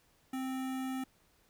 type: tone with notch filter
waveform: square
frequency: 261.6 Hz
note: C4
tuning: in tune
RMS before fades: -37 dBFS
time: 0.33-1.04 s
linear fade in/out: 5 ms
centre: 4700 Hz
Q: 1.5
effects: pink hiss -69 dBFS RMS until 1.49 s